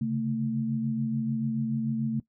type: tone cluster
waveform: sine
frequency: 134.8 / 141.7 / 223.4 Hz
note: C#3 / C#3 / A3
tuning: -48 / +38 / +27 cents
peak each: -32 / -36 / -27 dBFS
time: 0.01-2.2 s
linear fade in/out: 5 ms
effects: noise-tail reverb RT60 0.1 s tail -19 dB re dry